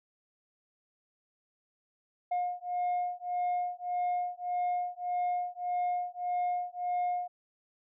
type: beating tone pair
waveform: sine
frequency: 714 / 715.7 Hz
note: F5 / F5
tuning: +38 / +42 cents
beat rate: 1.7 Hz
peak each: -31 dBFS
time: 2.31-7.28 s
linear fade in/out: 10 ms
effects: tanh soft clip ceiling -26 dBFS